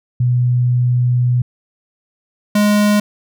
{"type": "tone pair in turn", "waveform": ["sine", "square"], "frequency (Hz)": [123.47, 207.7], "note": ["B2", "G#3"], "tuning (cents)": [0, 0], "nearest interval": "major sixth", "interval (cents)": 900, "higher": "second", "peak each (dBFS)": -11, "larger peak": "neither", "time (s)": [[0.2, 1.42], [2.55, 3]], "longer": "first", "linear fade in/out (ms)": 5, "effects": []}